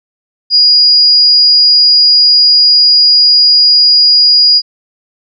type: tone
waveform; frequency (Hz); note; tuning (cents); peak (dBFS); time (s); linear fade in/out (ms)
sine; 4881; D#8; -34; -3; 0.5-4.62; 50
effects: none